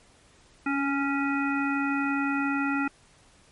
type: harmonic tone with a mistuned harmonic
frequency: 277.2 Hz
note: C#4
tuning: in tune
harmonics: 1 / 3 / 5 / 7 / 9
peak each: -26 / -34 / -30 / -36 / -35 dBFS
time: 0.66-2.88 s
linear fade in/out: 5 ms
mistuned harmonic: 1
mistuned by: +19 cents
effects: pink hiss -58 dBFS RMS until 3.51 s + MP3 48 kbps